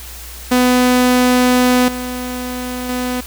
sawtooth tone with level steps, 249.9 Hz, B3, 21 cents sharp, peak -6 / -18 / -14 dBFS, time 0.51-3.21 s, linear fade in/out 10 ms, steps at 1.88 / 2.89 s, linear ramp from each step 2 ms, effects added 60 Hz sine -33 dBFS peak until 3.26 s + white hiss -34 dBFS RMS until 3.26 s

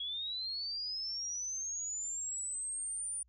sine linear sweep, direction up, 3302 to 9397 Hz, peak -36 dBFS, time 0-3.23 s, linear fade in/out 5 ms, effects added 60 Hz sine -65 dBFS peak until 3.28 s

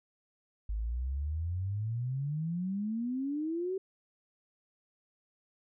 sine exponential sweep, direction up, 50.8 to 388.1 Hz, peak -31 dBFS, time 0.69-3.78 s, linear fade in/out 5 ms, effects none

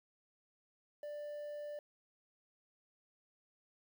triangle tone with quantisation, 590 Hz, D5, 8 cents sharp, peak -40 dBFS, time 1.03-1.79 s, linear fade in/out 2 ms, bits 11, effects none

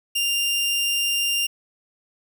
sawtooth tone, 2794 Hz, F7, in tune, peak -17 dBFS, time 0.15-1.47 s, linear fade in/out 10 ms, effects 9-bit

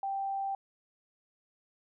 sine tone, 784 Hz, G5, in tune, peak -31 dBFS, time 0.03-0.55 s, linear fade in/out 2 ms, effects none

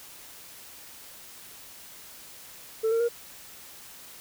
sine tone with pitch steps, 444.1 / 457.6 / 471.6 Hz, A4 / A#4 / A#4, +16 / -32 / +20 cents, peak -19 dBFS, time 2.83-3.088 s, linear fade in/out 20 ms, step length 86 ms, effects tanh soft clip ceiling -21 dBFS + white hiss -47 dBFS RMS until 4.2 s

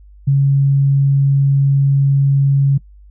sine tone, 138.59 Hz, C#3, in tune, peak -9 dBFS, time 0.27-2.78 s, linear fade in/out 10 ms, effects noise-tail reverb RT60 0.1 s tail -22 dB re dry + added 50 Hz sine -39 dBFS peak until 3.1 s

